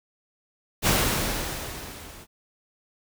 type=noise with level ramp; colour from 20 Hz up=pink; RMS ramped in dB=-19 to -46 dBFS; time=0.82-2.27 s; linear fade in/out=50 ms; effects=none